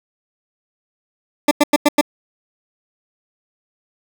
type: tone bursts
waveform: 20% pulse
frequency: 293.7 Hz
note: D4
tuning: in tune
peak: -4 dBFS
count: 5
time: 1.48-2.012 s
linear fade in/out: 5 ms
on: 32 ms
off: 93 ms
effects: none